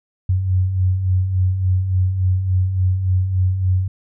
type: beating tone pair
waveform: sine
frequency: 89.9 / 93.4 Hz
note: F#2 / F#2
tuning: -49 / +17 cents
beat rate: 3.5 Hz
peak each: -24 / -15 dBFS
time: 0.29-3.88 s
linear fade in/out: 5 ms
effects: none